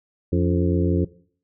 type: harmonic tone with a mistuned harmonic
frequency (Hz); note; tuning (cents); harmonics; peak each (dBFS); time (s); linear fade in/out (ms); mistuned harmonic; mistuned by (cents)
87.4; F2; +2; 1 / 2 / 3 / 4 / 5 / 6; -21 / -23 / -25 / -25 / -28 / -33; 0.32-1.05; 10; 3; +110
effects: noise-tail reverb RT60 0.5 s tail -19 dB re dry